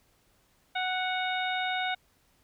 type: harmonic tone with a mistuned harmonic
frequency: 740 Hz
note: F#5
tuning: in tune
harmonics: 1 / 2 / 3 / 4 / 5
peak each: -31 / -34 / -35 / -41 / -36 dBFS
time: 0.75-1.95 s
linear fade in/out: 10 ms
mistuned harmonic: 4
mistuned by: -40 cents
effects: pink hiss -67 dBFS RMS until 2.43 s